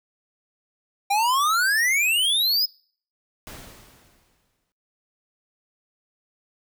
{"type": "exponential sweep", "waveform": "square", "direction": "up", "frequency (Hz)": [784, 5180], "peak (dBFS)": -19, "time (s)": [1.1, 2.66], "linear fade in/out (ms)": 10}
{"type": "noise with exponential decay", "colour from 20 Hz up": "pink", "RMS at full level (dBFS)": -38, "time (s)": [3.47, 4.72], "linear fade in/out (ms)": 0, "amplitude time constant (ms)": 270}
{"effects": ["noise-tail reverb RT60 0.5 s tail -25 dB re dry"]}